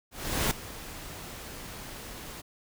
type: noise with ADSR envelope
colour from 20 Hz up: pink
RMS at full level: -26 dBFS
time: 0.11-2.42 s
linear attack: 400 ms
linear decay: 4 ms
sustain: -16 dB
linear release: 19 ms
effects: none